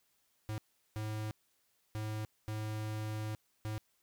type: tone bursts at uneven times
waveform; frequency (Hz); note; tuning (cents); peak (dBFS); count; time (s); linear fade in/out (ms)
square; 107.8; A2; -35; -37; 5; 0.49-0.58 / 0.96-1.31 / 1.95-2.25 / 2.48-3.35 / 3.65-3.78; 0
effects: white hiss -75 dBFS RMS until 4.02 s